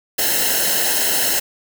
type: noise with comb filter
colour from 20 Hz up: white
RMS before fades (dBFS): -18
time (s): 0.18-1.4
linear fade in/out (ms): 10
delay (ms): 0.85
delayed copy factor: -0.8
effects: none